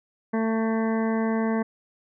harmonic tone, 223.3 Hz, A3, 26 cents sharp, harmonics 1 / 2 / 3 / 4 / 5 / 7 / 8 / 9, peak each -23 / -29 / -33 / -35 / -37 / -40 / -41 / -42 dBFS, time 0.33-1.63 s, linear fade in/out 10 ms, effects none

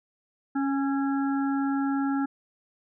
harmonic tone with a mistuned harmonic, 275.7 Hz, C#4, 9 cents flat, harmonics 1 / 3 / 5 / 6, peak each -24 / -34 / -36 / -41 dBFS, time 0.55-2.26 s, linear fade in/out 10 ms, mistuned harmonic 5, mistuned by -25 cents, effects none

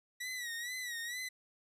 sawtooth tone with vibrato, 1934 Hz, B6, 37 cents flat, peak -35 dBFS, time 0.2-1.29 s, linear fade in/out 10 ms, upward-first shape sine, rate 2.2 Hz, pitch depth 86 cents each way, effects resampled to 32000 Hz

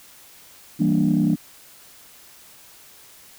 sine chord, E half-diminished seventh, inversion none, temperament equal, 164.81 / 196 / 233.1 / 293.7 Hz, E3 / G3 / Bb3 / D4, 0 / 0 / 0 / 0 cents, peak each -21 dBFS, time 0.79-1.36 s, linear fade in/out 20 ms, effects tanh soft clip ceiling -9 dBFS + white hiss -48 dBFS RMS until 3.38 s

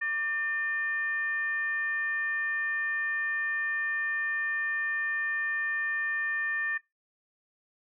sine tone with frequency modulation, 1800 Hz, A6, 39 cents sharp, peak -28 dBFS, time 0.01-6.78 s, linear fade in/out 10 ms, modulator 635 Hz, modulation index 0.37, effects noise-tail reverb RT60 0.2 s tail -22 dB re dry

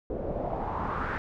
pink noise with low-pass filter sweep, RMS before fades -32 dBFS, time 0.1-1.18 s, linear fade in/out 0 ms, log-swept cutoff 450 to 1600 Hz, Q 3.7, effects none

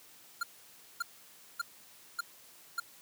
square tone bursts, 1396.9 Hz, F6, in tune, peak -31 dBFS, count 5, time 0.41-2.8 s, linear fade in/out 5 ms, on 22 ms, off 570 ms, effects white hiss -57 dBFS RMS until 3.01 s + high-pass 100 Hz 12 dB/octave

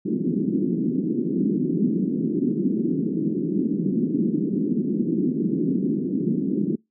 pink band-pass noise, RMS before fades -23 dBFS, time 0.05-6.76 s, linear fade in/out 10 ms, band 170 to 360 Hz, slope 48 dB/octave, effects noise-tail reverb RT60 0.2 s tail -26 dB re dry

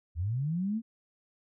sine linear sweep, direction up, 74.8 to 233.1 Hz, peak -28 dBFS, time 0.15-0.82 s, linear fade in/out 50 ms, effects none

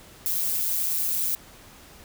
violet noise with amplitude modulation, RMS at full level -23 dBFS, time 0.26-1.35 s, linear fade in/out 0 ms, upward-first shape sine, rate 169 Hz, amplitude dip 60%, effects pink hiss -49 dBFS RMS until 2.04 s

